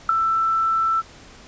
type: tone with ADSR envelope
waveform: sine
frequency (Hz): 1329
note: E6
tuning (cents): +14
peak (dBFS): -9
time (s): 0.09-1.02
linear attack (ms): 4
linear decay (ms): 5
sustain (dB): -8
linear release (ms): 27
effects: pink hiss -45 dBFS RMS until 1.47 s + resampled to 16000 Hz